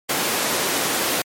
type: high-pass noise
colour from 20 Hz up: pink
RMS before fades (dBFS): -22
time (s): 0.09-1.22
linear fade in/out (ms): 5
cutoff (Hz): 290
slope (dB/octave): 12
effects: MP3 64 kbps